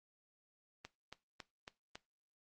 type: click train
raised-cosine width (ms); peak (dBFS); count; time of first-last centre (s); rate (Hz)
0.2; -29; 5; 0.85-1.955; 3.62
effects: noise-tail reverb RT60 0.2 s tail -17 dB re dry + Opus 32 kbps